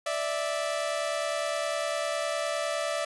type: tone pair together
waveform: sawtooth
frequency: 587.3 / 657.1 Hz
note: D5 / E5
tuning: 0 / -6 cents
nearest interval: major second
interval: 194 cents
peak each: -27 dBFS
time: 0.06-3.05 s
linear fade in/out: 5 ms
effects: resampled to 24000 Hz